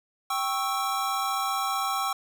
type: chord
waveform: square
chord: C# diminished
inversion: second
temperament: equal with one note detuned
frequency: 784 / 1104.3 / 1318.5 Hz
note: G5 / C#6 / E6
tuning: 0 / -7 / 0 cents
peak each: -31 dBFS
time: 0.3-2.13 s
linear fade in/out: 5 ms
effects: none